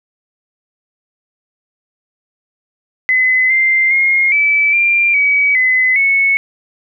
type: tone with pitch steps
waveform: sine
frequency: 2028 / 2089 / 2141 / 2307 / 2381 / 2272 / 2027 / 2205 Hz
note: B6 / C7 / C7 / D7 / D7 / C#7 / B6 / C#7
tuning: +45 / -3 / +39 / -31 / +23 / +42 / +45 / -10 cents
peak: -9 dBFS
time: 3.09-6.37 s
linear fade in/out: 0 ms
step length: 410 ms
effects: none